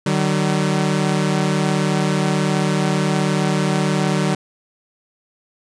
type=tone pair together; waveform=sawtooth; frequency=151.3 / 189.97 Hz; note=D#3 / F#3; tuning=-48 / +46 cents; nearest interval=major third; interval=394 cents; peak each=-15 dBFS; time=0.06-4.35 s; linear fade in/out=5 ms; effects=resampled to 22050 Hz